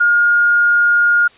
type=tone; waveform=sine; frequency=1423 Hz; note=F6; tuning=32 cents sharp; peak=-9 dBFS; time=0-1.28 s; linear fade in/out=10 ms; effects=white hiss -46 dBFS RMS until 1.37 s + resampled to 8000 Hz